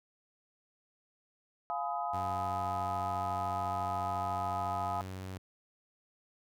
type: chord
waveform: sine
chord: F half-diminished seventh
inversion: none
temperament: just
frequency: 698.5 / 838.1 / 1005.8 / 1257.2 Hz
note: F5 / Ab5 / Cb6 / Eb6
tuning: 0 / +16 / +31 / +18 cents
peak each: -36 / -37 / -41 / -39 dBFS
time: 1.7-5.01 s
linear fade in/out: 0 ms
type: tone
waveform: sawtooth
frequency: 94 Hz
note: F#2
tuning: 28 cents sharp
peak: -36 dBFS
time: 2.13-5.38 s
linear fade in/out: 10 ms
effects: none